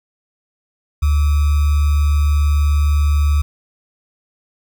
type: tone with sample-and-hold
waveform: sine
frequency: 73.42 Hz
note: D2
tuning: in tune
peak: -11 dBFS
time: 1.02-3.42 s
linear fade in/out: 10 ms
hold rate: 1225 Hz
effects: none